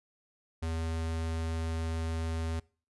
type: tone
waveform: square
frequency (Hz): 81.5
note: E2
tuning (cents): -19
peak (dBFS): -32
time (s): 0.62-2.6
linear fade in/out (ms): 10
effects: noise-tail reverb RT60 0.4 s tail -24 dB re dry + resampled to 24000 Hz

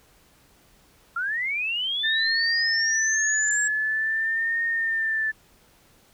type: linear sweep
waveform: sine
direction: up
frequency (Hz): 1349 to 7650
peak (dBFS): -24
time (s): 1.16-3.68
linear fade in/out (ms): 5
type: tone with vibrato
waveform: sine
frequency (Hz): 1772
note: A6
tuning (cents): +12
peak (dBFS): -22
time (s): 2.03-5.32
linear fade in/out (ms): 20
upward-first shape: triangle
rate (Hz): 0.48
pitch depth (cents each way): 71
effects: pink hiss -58 dBFS RMS until 6.13 s

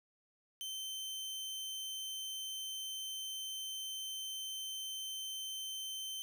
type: tone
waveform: sawtooth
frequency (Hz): 3094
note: G7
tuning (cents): -23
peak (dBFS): -37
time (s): 0.61-6.22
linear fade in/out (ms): 0
effects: none

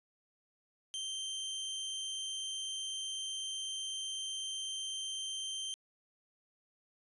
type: tone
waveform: sawtooth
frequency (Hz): 3136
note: G7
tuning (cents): 0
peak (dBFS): -34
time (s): 0.94-5.74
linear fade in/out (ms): 0
effects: resampled to 24000 Hz

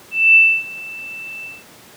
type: tone with ADSR envelope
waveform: sine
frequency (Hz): 2656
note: E7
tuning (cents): +12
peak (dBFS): -5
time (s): 0.11-1.64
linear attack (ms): 240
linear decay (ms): 280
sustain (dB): -23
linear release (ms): 190
effects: pink hiss -43 dBFS RMS until 1.96 s + high-pass 150 Hz 12 dB/octave

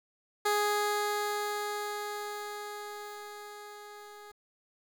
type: tone with level ramp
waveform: 15% pulse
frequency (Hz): 415.3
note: G#4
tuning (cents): 0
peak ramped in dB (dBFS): -19 to -42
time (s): 0.45-4.32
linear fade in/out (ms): 10
effects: 10-bit

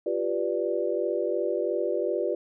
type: chord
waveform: sine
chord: G dominant seventh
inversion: third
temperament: equal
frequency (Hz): 349.2 / 392 / 493.9 / 587.3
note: F4 / G4 / B4 / D5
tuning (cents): 0 / 0 / 0 / 0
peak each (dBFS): -30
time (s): 0.06-2.35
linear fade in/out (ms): 5
effects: none

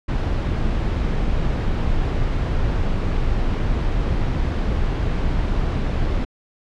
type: noise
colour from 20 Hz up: brown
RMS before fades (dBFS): -20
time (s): 0.08-6.25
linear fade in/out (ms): 10
effects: low-pass 4000 Hz 12 dB/octave

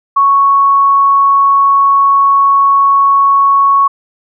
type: tone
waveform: sine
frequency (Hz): 1108.7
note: C#6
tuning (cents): 0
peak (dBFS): -5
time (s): 0.16-3.88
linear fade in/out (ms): 10
effects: none

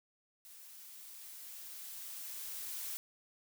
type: noise with level ramp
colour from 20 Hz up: blue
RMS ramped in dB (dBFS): -55 to -41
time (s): 0.45-2.97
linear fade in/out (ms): 0
effects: none

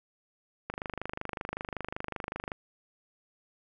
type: click train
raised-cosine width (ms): 0.5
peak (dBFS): -19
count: 47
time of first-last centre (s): 0.7-2.518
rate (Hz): 25.3
effects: none

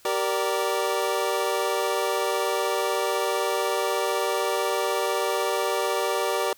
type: chord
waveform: 25% pulse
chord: G minor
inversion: none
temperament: equal with one note detuned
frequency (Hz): 386.2 / 466.2 / 587.3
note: G4 / Bb4 / D5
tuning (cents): -26 / 0 / 0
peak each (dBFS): -24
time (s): 0.05-6.53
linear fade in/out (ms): 2
effects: white hiss -55 dBFS RMS until 6.57 s

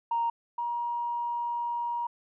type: tone pair in turn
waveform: sine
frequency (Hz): 932.3 / 949.7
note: A#5 / A#5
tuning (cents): 0 / +32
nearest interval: unison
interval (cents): 32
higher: second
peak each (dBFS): -24 / -28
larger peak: first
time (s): 0.11-0.3 / 0.58-2.07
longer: second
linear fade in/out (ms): 5
effects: tanh soft clip ceiling -20 dBFS

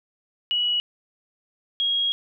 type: tone pair in turn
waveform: sine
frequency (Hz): 2926 / 3284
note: F#7 / G#7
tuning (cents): -20 / -20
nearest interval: major second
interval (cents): 200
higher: second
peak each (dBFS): -20 / -20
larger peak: neither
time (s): 0.51-0.8 / 1.8-2.12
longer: second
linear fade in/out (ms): 0
effects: none

